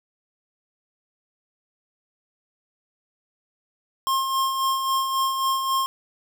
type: tone with tremolo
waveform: square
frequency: 1068 Hz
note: C6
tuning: 35 cents sharp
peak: -20 dBFS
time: 4.07-5.86 s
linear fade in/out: 0 ms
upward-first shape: sine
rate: 3.7 Hz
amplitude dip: 45%
effects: none